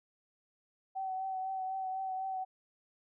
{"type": "tone with vibrato", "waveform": "sine", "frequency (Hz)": 760, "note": "F#5", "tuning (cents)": 46, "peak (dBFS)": -34, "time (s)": [0.95, 2.45], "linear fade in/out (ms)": 20, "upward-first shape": "triangle", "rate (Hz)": 4, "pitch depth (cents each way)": 26, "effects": []}